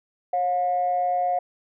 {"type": "tone pair together", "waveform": "sine", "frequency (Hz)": [544.3, 716], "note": ["C#5", "F5"], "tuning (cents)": [-32, 43], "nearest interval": "perfect fourth", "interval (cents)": 475, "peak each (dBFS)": [-28, -20], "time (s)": [0.33, 1.39], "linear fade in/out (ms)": 5, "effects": ["tanh soft clip ceiling -15 dBFS"]}